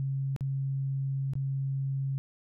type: tone with dropouts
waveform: sine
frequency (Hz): 135.9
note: C#3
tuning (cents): -34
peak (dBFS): -28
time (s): 0-2.18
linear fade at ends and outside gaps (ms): 0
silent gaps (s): 0.363-0.408 / 1.335-1.354
effects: none